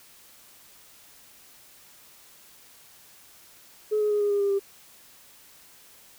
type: tone with pitch steps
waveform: sine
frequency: 425.9 / 420.8 / 415.7 / 410.7 / 405.7 / 400.8 / 396 Hz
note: G#4 / G#4 / G#4 / G#4 / G#4 / G4 / G4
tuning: +44 / +23 / +2 / -19 / -41 / +38 / +18 cents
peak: -20 dBFS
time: 3.91-4.596 s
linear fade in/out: 20 ms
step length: 98 ms
effects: tanh soft clip ceiling -17 dBFS + white hiss -53 dBFS RMS until 6.18 s